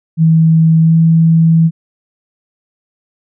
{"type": "tone with pitch glide", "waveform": "sine", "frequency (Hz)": [161.6, 163.48], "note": ["E3", "E3"], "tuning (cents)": [-34, -14], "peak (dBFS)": -5, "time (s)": [0.17, 1.71], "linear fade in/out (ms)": 50, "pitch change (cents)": 20, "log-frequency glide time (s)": [0.81, 0.95], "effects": []}